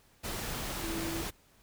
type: tone in noise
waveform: sine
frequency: 330 Hz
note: E4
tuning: 2 cents sharp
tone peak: -36 dBFS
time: 0.83-1.23 s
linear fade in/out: 20 ms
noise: pink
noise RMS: -37 dBFS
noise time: 0.23-1.31 s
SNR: -2 dB
effects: pink hiss -64 dBFS RMS until 1.62 s